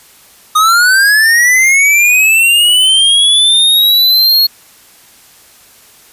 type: linear sweep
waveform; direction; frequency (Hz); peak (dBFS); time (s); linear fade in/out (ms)
square; up; 1230 to 4329; -6; 0.55-4.47; 10
effects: white hiss -42 dBFS RMS until 6.12 s + resampled to 32000 Hz